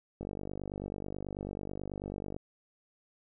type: click train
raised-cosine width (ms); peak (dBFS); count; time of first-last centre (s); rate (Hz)
2; -25; 107; 0.21-2.364; 49.2
effects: none